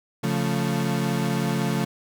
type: chord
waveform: 35% pulse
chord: Db augmented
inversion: none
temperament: equal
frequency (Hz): 138.59 / 174.61 / 220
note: Db3 / F3 / A3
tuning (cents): 0 / 0 / 0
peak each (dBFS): -25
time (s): 0.23-1.85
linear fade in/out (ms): 10
effects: none